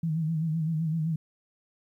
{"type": "tone with vibrato", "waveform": "sine", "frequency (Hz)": 160, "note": "D#3", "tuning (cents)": 49, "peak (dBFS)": -25, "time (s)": [0.03, 1.16], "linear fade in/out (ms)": 5, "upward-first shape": "sine", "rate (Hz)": 7.8, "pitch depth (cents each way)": 70, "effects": ["11-bit"]}